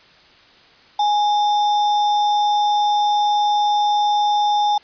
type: tone with sample-and-hold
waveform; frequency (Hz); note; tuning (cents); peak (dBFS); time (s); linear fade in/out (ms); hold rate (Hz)
sine; 830.6; G#5; 0; -14; 0.99-4.78; 5; 4410
effects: white hiss -49 dBFS RMS until 4.83 s + resampled to 11025 Hz